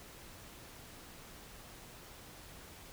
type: silence
effects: pink hiss -53 dBFS RMS until 2.92 s